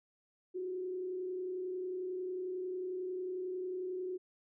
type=tone with frequency modulation; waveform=sine; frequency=367.8 Hz; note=F#4; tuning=10 cents flat; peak=-36 dBFS; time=0.54-4.18 s; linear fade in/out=20 ms; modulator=31.1 Hz; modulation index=0.38; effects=none